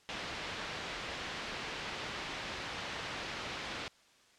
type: low-pass noise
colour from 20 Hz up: white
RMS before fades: -41 dBFS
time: 0.09-3.88 s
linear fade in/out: 0 ms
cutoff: 3300 Hz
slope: 12 dB/octave
effects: white hiss -64 dBFS RMS until 4.38 s + low-pass 6000 Hz 12 dB/octave